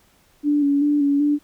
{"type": "tone with vibrato", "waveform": "sine", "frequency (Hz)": 287.9, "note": "D4", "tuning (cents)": -34, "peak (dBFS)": -15, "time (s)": [0.43, 1.39], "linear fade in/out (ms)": 50, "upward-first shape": "square", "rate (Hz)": 2.6, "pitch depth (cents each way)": 29, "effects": ["pink hiss -58 dBFS RMS until 1.43 s"]}